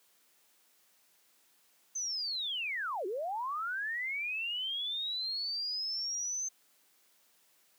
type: linear two-way sweep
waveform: sine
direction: down then up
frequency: 6272 to 347.7 to 6272 Hz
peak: -33 dBFS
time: 1.95-6.49 s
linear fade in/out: 10 ms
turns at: 3.06 s
effects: white hiss -68 dBFS RMS until 7.78 s + high-pass 200 Hz 12 dB/octave